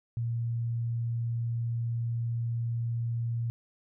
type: tone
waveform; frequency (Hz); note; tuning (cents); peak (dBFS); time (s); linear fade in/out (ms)
sine; 116.9; A#2; +5; -28; 0.17-3.5; 0
effects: none